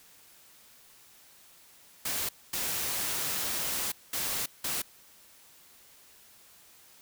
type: noise bursts at uneven times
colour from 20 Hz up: white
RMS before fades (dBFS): -32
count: 4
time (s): 2.05-2.29 / 2.53-3.92 / 4.13-4.46 / 4.64-4.82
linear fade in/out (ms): 5
effects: white hiss -57 dBFS RMS until 7.01 s